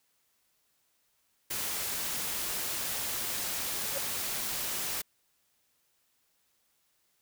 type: noise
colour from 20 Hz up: white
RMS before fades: -34 dBFS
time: 1.5-5.02 s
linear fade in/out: 10 ms
type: tone with exponential growth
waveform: triangle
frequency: 554.4 Hz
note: C#5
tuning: in tune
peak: -28 dBFS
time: 3.9-3.98 s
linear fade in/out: 5 ms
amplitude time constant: 17 ms
effects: white hiss -73 dBFS RMS until 7.21 s